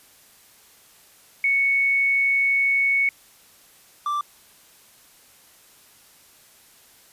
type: tone pair in turn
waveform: sine / triangle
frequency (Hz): 2217 / 1174.4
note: C#7 / D6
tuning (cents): 0 / 0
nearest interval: major seventh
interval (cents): 1100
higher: first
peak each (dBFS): -17 / -20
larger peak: first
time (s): 1.44-3.09 / 4.06-4.21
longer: first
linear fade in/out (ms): 2
effects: white hiss -53 dBFS RMS until 7.12 s + resampled to 32000 Hz